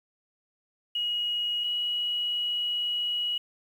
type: tone pair in turn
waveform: sine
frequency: 2896 / 2914 Hz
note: F#7 / F#7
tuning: -38 / -27 cents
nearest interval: unison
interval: 11 cents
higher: second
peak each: -26 dBFS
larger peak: neither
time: 0.95-1.64 / 1.64-3.38 s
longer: second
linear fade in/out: 5 ms
effects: 9-bit